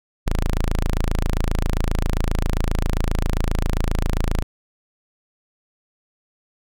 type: tone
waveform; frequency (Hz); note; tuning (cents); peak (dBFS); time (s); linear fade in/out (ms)
sawtooth; 27.5; A0; 0; -14; 0.26-4.43; 10
effects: none

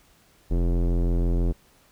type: tone with low-pass filter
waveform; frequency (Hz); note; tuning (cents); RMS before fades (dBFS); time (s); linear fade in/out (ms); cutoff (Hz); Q
square; 43.11; F1; -22; -22; 0.5-1.53; 20; 400; 1.4
effects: pink hiss -59 dBFS RMS until 1.91 s

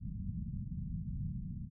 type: low-pass noise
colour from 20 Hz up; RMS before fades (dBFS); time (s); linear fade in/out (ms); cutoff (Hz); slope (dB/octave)
white; -40; 0-1.7; 50; 200; 48
effects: none

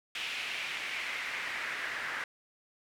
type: noise with band-pass filter sweep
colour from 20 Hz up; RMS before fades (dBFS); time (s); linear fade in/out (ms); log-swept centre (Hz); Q
pink; -37; 0.15-2.24; 2; 2700 to 1700; 3
effects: none

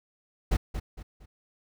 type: noise with echo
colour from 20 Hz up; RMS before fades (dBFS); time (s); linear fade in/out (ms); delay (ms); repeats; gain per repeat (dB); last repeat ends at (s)
brown; -23; 0.51-0.57; 10; 230; 3; -9; 1.26
effects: none

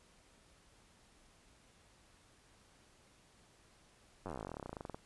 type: slowing click train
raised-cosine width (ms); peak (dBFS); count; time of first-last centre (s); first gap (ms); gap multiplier
1; -29; 29; 4.26-4.945; 10; 1.06
effects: pink hiss -66 dBFS RMS until 5.05 s + resampled to 24000 Hz

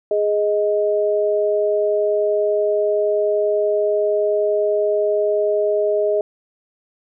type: tone pair together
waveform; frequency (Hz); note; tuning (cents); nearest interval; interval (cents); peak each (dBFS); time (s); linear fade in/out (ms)
sine; 415.3 / 625.7; G#4 / D#5; 0 / +10; perfect fifth; 710; -18; 0.11-6.21; 2
effects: none

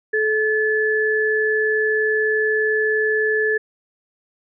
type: tone pair together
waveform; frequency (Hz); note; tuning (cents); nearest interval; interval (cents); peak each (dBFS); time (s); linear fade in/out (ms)
sine; 432.1 / 1728.4; A4 / A6; -31 / -31; 2 octaves; 2400; -19; 0.13-3.58; 10
effects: none

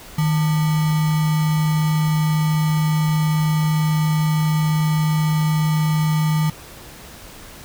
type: tone with sample-and-hold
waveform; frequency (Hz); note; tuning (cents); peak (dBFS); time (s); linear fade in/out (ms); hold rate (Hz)
sine; 155.56; D#3; 0; -15; 0.18-6.5; 5; 1050
effects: pink hiss -40 dBFS RMS until 7.64 s

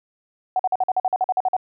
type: tone bursts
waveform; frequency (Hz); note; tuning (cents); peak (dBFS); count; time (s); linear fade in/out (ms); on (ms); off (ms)
sine; 745; F#5; +12; -16; 13; 0.56-1.566; 2; 34; 47
effects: none

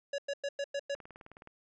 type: tone bursts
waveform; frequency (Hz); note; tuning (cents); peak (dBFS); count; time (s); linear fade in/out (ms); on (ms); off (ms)
square; 563; C#5; +27; -33; 6; 0.13-0.948; 5; 53; 100
type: click train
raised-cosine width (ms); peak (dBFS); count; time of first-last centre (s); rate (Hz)
0.5; -35; 11; 0.95-1.474; 19.1
effects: resampled to 16000 Hz

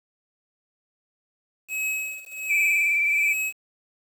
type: tone with tremolo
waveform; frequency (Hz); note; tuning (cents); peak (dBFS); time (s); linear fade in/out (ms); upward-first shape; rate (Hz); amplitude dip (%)
square; 2560; D#7; +49; -24; 1.68-3.53; 50; triangle; 1.3; 95
type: tone with vibrato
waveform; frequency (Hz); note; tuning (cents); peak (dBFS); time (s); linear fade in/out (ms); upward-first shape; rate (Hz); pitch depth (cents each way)
sine; 2335; D7; -11; -19; 2.49-3.34; 20; triangle; 19; 44
effects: 8-bit

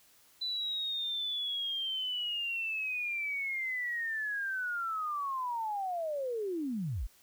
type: linear sweep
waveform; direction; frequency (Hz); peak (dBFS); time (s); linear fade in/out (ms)
sine; down; 4005 to 33.43; -32; 0.41-7.07; 10
effects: white hiss -63 dBFS RMS until 7.22 s

